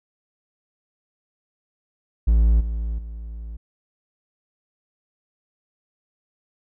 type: tone with level steps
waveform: triangle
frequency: 55.9 Hz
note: A1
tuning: 28 cents sharp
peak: -11 / -21 / -29 dBFS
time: 2.27-3.57 s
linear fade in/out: 10 ms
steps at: 2.6 / 2.98 s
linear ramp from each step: 10 ms
effects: none